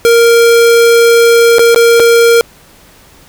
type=tone with dropouts; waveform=square; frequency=466.2 Hz; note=A#4; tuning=in tune; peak=-4 dBFS; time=0.05-2.41 s; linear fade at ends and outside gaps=0 ms; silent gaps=1.584-1.593 / 1.746-1.76 / 1.997-2.001 s; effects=pink hiss -41 dBFS RMS until 3.28 s